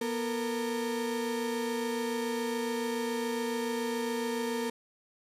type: tone pair together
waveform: 35% pulse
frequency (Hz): 241.2 / 455.3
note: B3 / A#4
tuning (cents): -41 / -41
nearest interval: major seventh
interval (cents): 1100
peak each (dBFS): -32 / -31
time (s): 0.01-4.7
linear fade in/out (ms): 5
effects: resampled to 32000 Hz